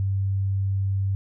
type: tone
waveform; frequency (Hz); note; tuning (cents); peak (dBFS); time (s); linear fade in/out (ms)
sine; 97.4; G2; -11; -21; 0-1.15; 0
effects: none